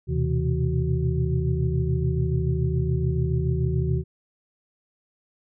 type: tone cluster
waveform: sine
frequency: 77 / 122 / 129 / 162.3 / 373.7 Hz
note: D#2 / B2 / C3 / E3 / F#4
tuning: -17 / -21 / -24 / -27 / +17 cents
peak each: -26 / -30 / -25 / -27 / -31 dBFS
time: 0.07-4.04 s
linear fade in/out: 50 ms
effects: none